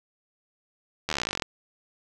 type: slowing click train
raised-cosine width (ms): 0.2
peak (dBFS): -10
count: 20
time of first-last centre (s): 1.09-1.422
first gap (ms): 12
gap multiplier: 1.04
effects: none